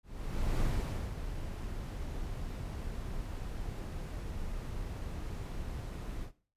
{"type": "noise with ADSR envelope", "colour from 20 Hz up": "brown", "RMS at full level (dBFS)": -30, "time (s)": [0.03, 6.32], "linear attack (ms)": 580, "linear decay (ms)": 500, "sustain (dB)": -9, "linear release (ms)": 100, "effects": ["noise-tail reverb RT60 0.4 s tail -17 dB re dry", "resampled to 32000 Hz"]}